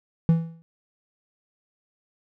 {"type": "tone with exponential decay", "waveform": "triangle", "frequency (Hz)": 164.81, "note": "E3", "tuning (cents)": 0, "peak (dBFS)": -10, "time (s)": [0.29, 0.62], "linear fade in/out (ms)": 0, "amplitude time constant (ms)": 70, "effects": []}